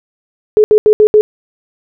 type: tone bursts at uneven times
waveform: sine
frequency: 425.4 Hz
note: G#4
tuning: 42 cents sharp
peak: -3 dBFS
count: 5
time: 0.57-0.64 / 0.71-0.78 / 0.86-0.93 / 1-1.07 / 1.14-1.21 s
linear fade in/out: 0 ms
effects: none